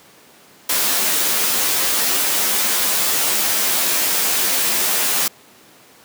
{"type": "noise with comb filter", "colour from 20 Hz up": "white", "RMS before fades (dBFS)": -18, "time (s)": [0.69, 5.28], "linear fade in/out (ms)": 5, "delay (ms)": 12, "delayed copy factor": -0.8, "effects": ["pink hiss -47 dBFS RMS until 6.04 s", "high-pass 200 Hz 12 dB/octave"]}